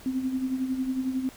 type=tone with tremolo; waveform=sine; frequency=260.3 Hz; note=C4; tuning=9 cents flat; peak=-23 dBFS; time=0.06-1.29 s; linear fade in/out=0 ms; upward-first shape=sine; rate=11 Hz; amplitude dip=60%; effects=pink hiss -49 dBFS RMS until 1.36 s